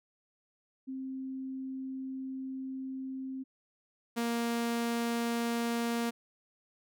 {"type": "tone pair in turn", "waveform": ["sine", "sawtooth"], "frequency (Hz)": [263.9, 234.1], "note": ["C4", "A#3"], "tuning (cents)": [15, 8], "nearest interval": "major second", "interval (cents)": 207, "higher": "first", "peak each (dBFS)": [-36, -26], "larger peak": "second", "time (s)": [[0.87, 3.44], [4.16, 6.11]], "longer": "first", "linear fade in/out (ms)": 20, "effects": []}